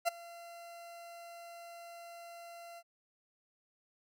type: tone with ADSR envelope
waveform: 40% pulse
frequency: 684 Hz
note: F5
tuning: 36 cents flat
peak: -25 dBFS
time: 0.05-2.83 s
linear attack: 30 ms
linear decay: 13 ms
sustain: -22 dB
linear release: 51 ms
effects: none